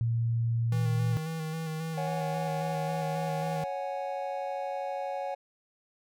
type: tone with pitch glide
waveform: sine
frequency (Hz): 115.9 to 116.64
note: A#2 to A#2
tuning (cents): -10 to +1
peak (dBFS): -25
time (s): 0.01-1.17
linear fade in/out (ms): 0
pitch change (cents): +11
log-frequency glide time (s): 0.68-0.76
type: tone with vibrato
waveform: square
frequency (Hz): 159.9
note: D#3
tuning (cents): +48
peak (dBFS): -33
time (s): 0.72-3.64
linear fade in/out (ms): 2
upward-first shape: square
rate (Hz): 3.7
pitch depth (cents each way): 24
type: chord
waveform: triangle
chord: C# suspended fourth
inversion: none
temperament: just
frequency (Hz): 554.4 / 739.2 / 831.5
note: C#5 / F#5 / G#5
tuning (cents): 0 / -2 / +2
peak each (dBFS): -33 / -34 / -36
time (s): 1.97-5.35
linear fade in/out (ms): 10
effects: none